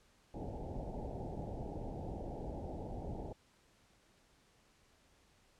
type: low-pass noise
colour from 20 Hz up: pink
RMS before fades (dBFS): -43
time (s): 0.34-3.33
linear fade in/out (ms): 5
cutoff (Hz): 870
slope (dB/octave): 96
effects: pink hiss -69 dBFS RMS until 5.59 s + low-pass 9000 Hz 12 dB/octave